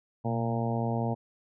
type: harmonic tone with a mistuned harmonic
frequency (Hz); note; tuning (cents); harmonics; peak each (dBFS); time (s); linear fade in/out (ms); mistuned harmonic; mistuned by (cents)
115.4; A#2; -17; 1 / 2 / 3 / 4 / 5 / 6 / 7 / 8; -30 / -32 / -40 / -37 / -38 / -37 / -38 / -41; 0.24-1.15; 20; 1; +79
effects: none